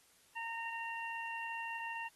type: harmonic tone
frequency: 919 Hz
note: A#5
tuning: 25 cents flat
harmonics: 1 / 2 / 3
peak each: -42 / -44 / -44 dBFS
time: 0.35-2.09 s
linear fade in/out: 20 ms
effects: white hiss -67 dBFS RMS until 2.15 s + AAC 32 kbps